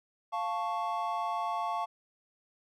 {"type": "chord", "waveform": "triangle", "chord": "F augmented", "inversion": "none", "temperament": "equal", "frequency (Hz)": [698.5, 880, 1108.7], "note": ["F5", "A5", "C#6"], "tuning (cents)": [0, 0, 0], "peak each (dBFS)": -33, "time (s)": [0.32, 1.86], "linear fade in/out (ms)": 20, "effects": []}